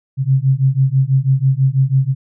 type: beating tone pair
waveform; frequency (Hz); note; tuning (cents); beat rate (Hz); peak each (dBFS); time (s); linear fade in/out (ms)
sine; 130.81 / 136.91; C3 / C#3; 0 / -21; 6.1; -14; 0.17-2.15; 50
effects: none